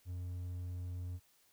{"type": "tone", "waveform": "triangle", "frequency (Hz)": 89.2, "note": "F2", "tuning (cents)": 37, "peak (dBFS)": -37, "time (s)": [0.05, 1.2], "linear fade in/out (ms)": 50, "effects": ["white hiss -70 dBFS RMS until 1.52 s"]}